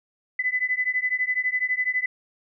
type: beating tone pair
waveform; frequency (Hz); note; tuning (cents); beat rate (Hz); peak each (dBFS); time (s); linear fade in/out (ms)
sine; 2000 / 2012; B6 / B6; +21 / +32; 12; -25; 0.39-2.06; 5
effects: none